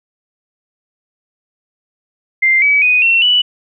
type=tone with pitch steps; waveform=sine; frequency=2093 / 2282 / 2489 / 2714 / 2960 Hz; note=C7 / C#7 / D#7 / E7 / F#7; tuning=0 / +50 / 0 / +50 / 0 cents; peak=-8 dBFS; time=2.42-3.42 s; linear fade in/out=10 ms; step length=200 ms; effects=none